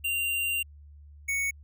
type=tone pair in turn; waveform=square; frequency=2776 / 2222 Hz; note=F7 / C#7; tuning=-11 / +4 cents; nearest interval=major third; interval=385 cents; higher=first; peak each=-27 dBFS; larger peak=neither; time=0.04-0.63 / 1.28-1.51 s; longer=first; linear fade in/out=10 ms; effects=added 73 Hz sine -47 dBFS peak until 1.63 s